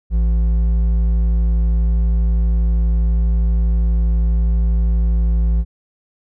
triangle tone with hard clipping, 56.2 Hz, A1, 37 cents sharp, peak -14 dBFS, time 0.1-5.65 s, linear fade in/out 50 ms, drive 9 dB, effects none

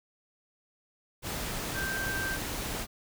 sine tone in noise, 1568 Hz, G6, in tune, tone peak -32 dBFS, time 1.73-2.39 s, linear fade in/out 50 ms, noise pink, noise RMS -35 dBFS, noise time 1.22-2.87 s, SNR 0 dB, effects none

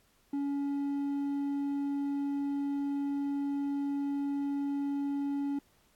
sine tone with hard clipping, 281.9 Hz, C#4, 29 cents sharp, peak -31 dBFS, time 0.33-5.59 s, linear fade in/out 5 ms, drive 3 dB, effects pink hiss -68 dBFS RMS until 5.95 s + AAC 64 kbps

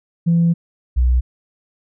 sine tone pair in turn, 168.6 / 62.03 Hz, E3 / B1, +39 / +8 cents, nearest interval octave + perfect fourth, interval 1731 cents, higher first, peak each -10 dBFS, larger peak neither, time 0.26-0.54 / 0.96-1.21 s, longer first, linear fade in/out 20 ms, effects tanh soft clip ceiling -8 dBFS

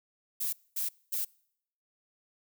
violet noise bursts, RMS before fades -32 dBFS, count 3, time 0.4-1.25 s, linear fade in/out 10 ms, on 130 ms, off 230 ms, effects noise-tail reverb RT60 0.7 s tail -26 dB re dry

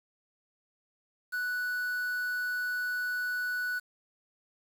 triangle tone with quantisation, 1480 Hz, F#6, in tune, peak -28 dBFS, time 1.32-3.8 s, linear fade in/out 20 ms, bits 8, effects none

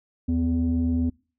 sine tone pair together, 79.5 / 250.5 Hz, D#2 / B3, +38 / +25 cents, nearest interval octave + minor sixth, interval 1987 cents, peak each -23 / -21 dBFS, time 0.28-1.1 s, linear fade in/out 10 ms, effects noise-tail reverb RT60 0.4 s tail -26 dB re dry + tanh soft clip ceiling -16 dBFS

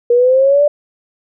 sine exponential sweep, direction up, 474.1 to 594 Hz, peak -7 dBFS, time 0.1-0.68 s, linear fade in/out 5 ms, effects none

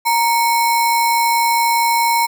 sine tone with sample-and-hold, 932.3 Hz, A#5, in tune, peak -12 dBFS, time 0.05-2.27 s, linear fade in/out 20 ms, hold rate 3150 Hz, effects none

